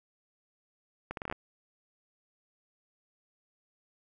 accelerating click train, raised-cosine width 0.5 ms, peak -21 dBFS, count 8, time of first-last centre 1.11-1.325 s, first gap 62 ms, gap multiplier 0.75, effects none

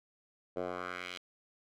10% pulse tone with band-pass filter sweep, 89.9 Hz, F#2, 49 cents flat, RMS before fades -40 dBFS, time 0.56-1.18 s, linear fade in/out 10 ms, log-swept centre 530 to 3400 Hz, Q 1.8, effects none

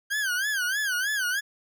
40% pulse tone with vibrato, 1576 Hz, G6, 9 cents sharp, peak -24 dBFS, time 0.1-1.41 s, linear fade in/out 20 ms, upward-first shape sine, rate 3.2 Hz, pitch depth 160 cents each way, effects none

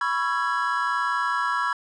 triangle chord, C# minor seventh, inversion third, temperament equal with one note detuned, 987.8 / 1108.7 / 1345.4 / 1661.2 Hz, B5 / C#6 / E6 / G#6, 0 / 0 / +35 / 0 cents, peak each -26 dBFS, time 0.01-1.73 s, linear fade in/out 2 ms, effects resampled to 22050 Hz

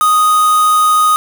triangle tone with quantisation, 1244.5 Hz, D#6, in tune, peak -6 dBFS, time 0.01-1.16 s, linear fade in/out 0 ms, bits 3, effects none

